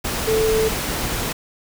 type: tone in noise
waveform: sine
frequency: 440 Hz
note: A4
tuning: in tune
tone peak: -16 dBFS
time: 0.27-0.69 s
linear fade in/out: 10 ms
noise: pink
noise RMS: -24 dBFS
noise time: 0.04-1.33 s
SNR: +5 dB
effects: none